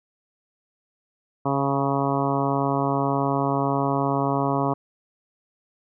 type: harmonic tone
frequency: 138.59 Hz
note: C#3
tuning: in tune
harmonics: 1 / 2 / 3 / 4 / 5 / 6 / 7 / 8 / 9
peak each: -27 / -26 / -29 / -31 / -28 / -32 / -29 / -30 / -36 dBFS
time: 1.45-4.74 s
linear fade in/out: 10 ms
effects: none